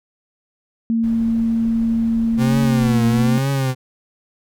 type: tone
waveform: sine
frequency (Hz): 228.1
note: A#3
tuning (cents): -37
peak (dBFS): -15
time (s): 0.9-3.38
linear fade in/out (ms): 0
type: noise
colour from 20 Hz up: brown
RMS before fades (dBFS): -34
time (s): 1.03-3.3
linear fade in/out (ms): 10
type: tone with vibrato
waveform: 40% pulse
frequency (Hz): 127.7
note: C3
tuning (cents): -42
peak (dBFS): -16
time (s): 2.37-3.75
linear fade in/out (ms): 50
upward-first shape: triangle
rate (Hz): 1.1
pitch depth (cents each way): 150
effects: none